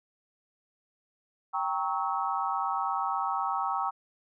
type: chord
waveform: sine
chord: G diminished seventh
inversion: none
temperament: equal with one note detuned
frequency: 784 / 932.3 / 1108.7 / 1293.6 Hz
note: G5 / Bb5 / Db6 / Fb6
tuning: 0 / 0 / 0 / -33 cents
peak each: -32 / -33 / -33 / -33 dBFS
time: 1.53-3.91 s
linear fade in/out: 20 ms
effects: none